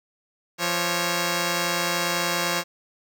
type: tone pair together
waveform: 5% pulse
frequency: 172.7 / 548.3 Hz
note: F3 / C#5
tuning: -19 / -19 cents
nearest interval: octave + minor sixth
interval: 2000 cents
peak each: -14 dBFS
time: 0.58-2.64 s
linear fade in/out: 50 ms
effects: none